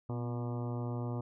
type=harmonic tone with a mistuned harmonic; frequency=120 Hz; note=B2; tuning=49 cents flat; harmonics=1 / 2 / 3 / 4 / 5 / 6 / 7 / 8 / 9 / 10; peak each=-35 / -41 / -45 / -47 / -49 / -51 / -52 / -53 / -54 / -55 dBFS; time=0.09-1.21 s; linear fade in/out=5 ms; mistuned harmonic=2; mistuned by=+55 cents; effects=none